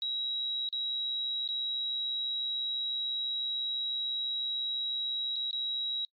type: tone with dropouts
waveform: sine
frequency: 3858 Hz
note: B7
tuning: 41 cents flat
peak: -30 dBFS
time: 0.02-6.05 s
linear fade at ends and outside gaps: 1 ms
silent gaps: 0.689-0.727 / 1.477-1.488 / 5.359-5.363 / 5.511-5.529 s
effects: noise-tail reverb RT60 0.1 s tail -24 dB re dry + MP3 32 kbps